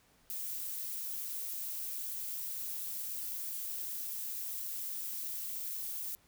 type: noise with amplitude modulation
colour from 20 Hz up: violet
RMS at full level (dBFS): -37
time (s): 0.3-6.15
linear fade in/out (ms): 0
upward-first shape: sine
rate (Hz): 223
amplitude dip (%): 55
effects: pink hiss -67 dBFS RMS until 6.27 s